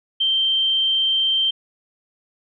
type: tone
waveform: sine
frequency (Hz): 3136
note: G7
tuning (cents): 0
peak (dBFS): -16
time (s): 0.2-1.51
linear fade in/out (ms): 10
effects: none